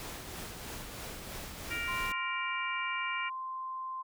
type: noise with tremolo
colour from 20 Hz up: pink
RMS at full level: -41 dBFS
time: 0-2.12 s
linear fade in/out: 0 ms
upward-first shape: triangle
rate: 3.1 Hz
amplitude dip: 40%
type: harmonic tone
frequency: 467.7 Hz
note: A#4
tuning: 6 cents sharp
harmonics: 3 / 4 / 5 / 6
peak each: -40 / -41 / -36 / -42 dBFS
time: 1.7-3.3 s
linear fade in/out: 20 ms
type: tone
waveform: sine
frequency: 1043 Hz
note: C6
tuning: 6 cents flat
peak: -36 dBFS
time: 1.87-4.03 s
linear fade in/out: 20 ms
effects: none